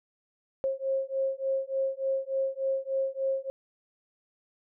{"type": "beating tone pair", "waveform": "sine", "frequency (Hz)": [535, 538.4], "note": ["C5", "C5"], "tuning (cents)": [38, 49], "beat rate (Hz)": 3.4, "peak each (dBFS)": -30, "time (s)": [0.64, 3.5], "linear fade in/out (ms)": 0, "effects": []}